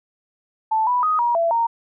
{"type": "tone with pitch steps", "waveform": "sine", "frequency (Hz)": [879, 986, 1250, 953, 671, 926], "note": ["A5", "B5", "D#6", "A#5", "E5", "A#5"], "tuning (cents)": [-2, -3, 8, 38, 31, -12], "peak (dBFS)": -16, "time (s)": [0.71, 1.67], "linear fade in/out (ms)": 10, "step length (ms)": 160, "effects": []}